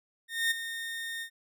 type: tone with ADSR envelope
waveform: 30% pulse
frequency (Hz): 1834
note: A#6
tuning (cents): -29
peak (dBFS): -21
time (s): 0.28-1.3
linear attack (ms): 230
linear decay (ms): 15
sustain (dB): -11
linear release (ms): 82
effects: none